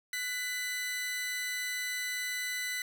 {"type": "tone pair together", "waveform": "sawtooth", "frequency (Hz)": [1483, 1998.5], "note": ["F#6", "B6"], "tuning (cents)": [4, 20], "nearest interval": "perfect fourth", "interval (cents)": 516, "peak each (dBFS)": [-39, -30], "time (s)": [0.13, 2.82], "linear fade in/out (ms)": 2, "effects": []}